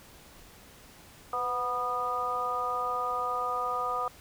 harmonic tone with a mistuned harmonic, 245.4 Hz, B3, 11 cents flat, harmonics 2 / 3 / 4 / 5, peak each -37 / -35 / -37 / -30 dBFS, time 1.33-4.08 s, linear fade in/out 2 ms, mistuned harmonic 2, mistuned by +32 cents, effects pink hiss -53 dBFS RMS until 4.2 s

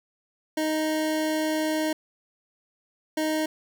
25% pulse tone bursts at uneven times, 311.6 Hz, D#4, 3 cents sharp, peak -20 dBFS, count 2, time 0.57-1.93 / 3.17-3.46 s, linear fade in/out 5 ms, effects none

